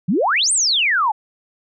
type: exponential two-way sweep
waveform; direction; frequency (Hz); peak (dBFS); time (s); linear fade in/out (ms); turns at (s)
sine; up then down; 155.56 to 9160 to 810; -14; 0.08-1.12; 10; 0.52
effects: none